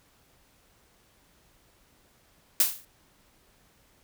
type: noise with exponential decay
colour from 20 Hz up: blue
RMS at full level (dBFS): -18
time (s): 2.6-2.85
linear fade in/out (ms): 2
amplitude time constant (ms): 54
effects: pink hiss -63 dBFS RMS until 4.03 s